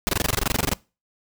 pink noise bursts, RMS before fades -21 dBFS, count 16, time 0.07-0.735 s, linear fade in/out 0 ms, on 20 ms, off 23 ms, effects noise-tail reverb RT60 0.3 s tail -23 dB re dry

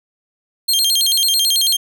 sawtooth tone with vibrato, 3669 Hz, A#7, 28 cents flat, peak -10 dBFS, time 0.68-1.77 s, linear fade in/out 10 ms, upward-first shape square, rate 9.1 Hz, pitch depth 240 cents each way, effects none

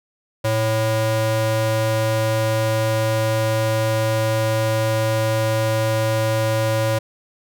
square ring-modulated tone, 220 Hz, A3, in tune, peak -15 dBFS, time 0.44-6.99 s, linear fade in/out 10 ms, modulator 333 Hz, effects none

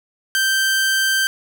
sawtooth tone, 1563 Hz, G6, 6 cents flat, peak -12 dBFS, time 0.35-1.27 s, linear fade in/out 0 ms, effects none

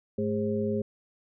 sine tone cluster, 104.1 / 216.4 / 407.9 / 532 Hz, G#2 / A3 / G#4 / C5, +5 / -29 / -31 / +29 cents, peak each -35 / -29 / -30 / -34 dBFS, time 0.18-0.82 s, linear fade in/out 5 ms, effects none

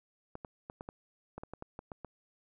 clicks, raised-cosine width 1 ms, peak -28 dBFS, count 12, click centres 0.354 / 0.448 / 0.699 / 0.809 / 0.889 / 1.38 / 1.435 / 1.536 / 1.624 / 1.791 / 1.918 / 2.047 s, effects none

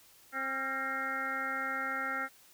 harmonic tone with a mistuned harmonic, 265.9 Hz, C4, 28 cents sharp, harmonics 1 / 2 / 3 / 5 / 6 / 7 / 8, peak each -45 / -45 / -43 / -35 / -42 / -39 / -43 dBFS, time 0.32-2.29 s, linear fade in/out 50 ms, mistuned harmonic 5, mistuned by +54 cents, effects white hiss -60 dBFS RMS until 2.53 s

